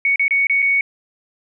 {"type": "tone with dropouts", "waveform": "sine", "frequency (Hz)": 2227, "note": "C#7", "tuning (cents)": 7, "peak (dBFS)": -13, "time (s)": [0.05, 0.81], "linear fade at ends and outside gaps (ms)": 2, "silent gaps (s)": [[0.159, 0.195], [0.281, 0.308], [0.47, 0.497], [0.621, 0.625]], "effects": []}